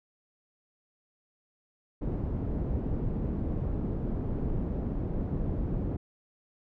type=low-pass noise; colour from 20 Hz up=pink; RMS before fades=-31 dBFS; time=2.01-5.97 s; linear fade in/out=10 ms; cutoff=340 Hz; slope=12 dB/octave; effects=none